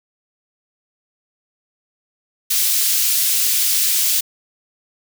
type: high-pass noise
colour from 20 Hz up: white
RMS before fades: -17 dBFS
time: 2.5-4.21 s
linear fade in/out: 10 ms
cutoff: 3200 Hz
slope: 12 dB/octave
effects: none